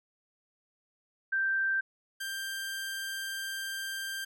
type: tone pair in turn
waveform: sine / sawtooth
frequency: 1568 / 1580.7 Hz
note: G6 / G6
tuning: 0 / +14 cents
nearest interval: unison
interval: 14 cents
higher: second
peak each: -26 / -31 dBFS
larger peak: first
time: 1.32-1.81 / 2.2-4.25 s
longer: second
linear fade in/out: 10 ms
effects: none